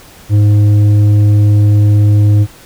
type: tone with tanh clipping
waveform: sine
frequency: 103.8 Hz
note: G#2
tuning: in tune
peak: -6 dBFS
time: 0.29-2.47 s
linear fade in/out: 50 ms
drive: 7 dB
effects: pink hiss -38 dBFS RMS until 2.65 s